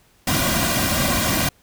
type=noise with comb filter; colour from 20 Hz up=pink; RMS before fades=-20 dBFS; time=0.27-1.49 s; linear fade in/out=5 ms; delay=2.3 ms; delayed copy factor=-0.85; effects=pink hiss -57 dBFS RMS until 1.62 s